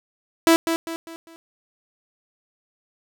sawtooth tone with echo, 329.6 Hz, E4, in tune, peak -8 dBFS, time 0.47-0.56 s, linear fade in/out 0 ms, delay 200 ms, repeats 4, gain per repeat -8 dB, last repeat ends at 1.36 s, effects none

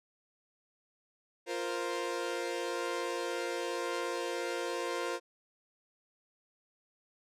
sawtooth chord, F suspended fourth, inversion none, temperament equal, 349.2 / 466.2 / 523.3 Hz, F4 / Bb4 / C5, 0 / 0 / 0 cents, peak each -34 dBFS, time 1.46-5.2 s, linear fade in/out 50 ms, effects low-pass 9000 Hz 12 dB/octave

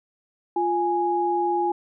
sine tone pair together, 349.2 / 830.5 Hz, F4 / G#5, 0 / 0 cents, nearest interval octave + minor third, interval 1500 cents, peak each -24 / -22 dBFS, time 0.56-1.72 s, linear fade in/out 5 ms, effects none

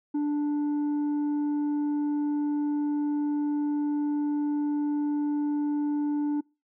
sine tone with tanh clipping, 293.7 Hz, D4, in tune, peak -25 dBFS, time 0.14-6.41 s, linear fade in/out 10 ms, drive 4 dB, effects noise-tail reverb RT60 0.3 s tail -26 dB re dry

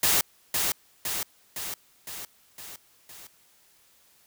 white noise with echo, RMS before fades -22 dBFS, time 0.03-0.21 s, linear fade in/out 2 ms, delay 510 ms, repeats 6, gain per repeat -4 dB, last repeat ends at 3.27 s, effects white hiss -61 dBFS RMS until 4.26 s

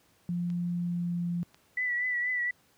sine tone with pitch glide, 174.61 to 173.2 Hz, F3 to F3, 0 to -14 cents, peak -28 dBFS, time 0.29-1.43 s, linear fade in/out 0 ms, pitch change -14 cents, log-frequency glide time 0.68-1.32 s
clicks, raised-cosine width 0.2 ms, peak -35 dBFS, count 2, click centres 0.502 / 1.545 s
sine tone with vibrato, 1969 Hz, B6, 6 cents flat, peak -27 dBFS, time 1.77-2.51 s, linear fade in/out 5 ms, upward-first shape triangle, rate 4.2 Hz, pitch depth 45 cents each way
effects pink hiss -65 dBFS RMS until 2.77 s + high-pass 80 Hz 12 dB/octave

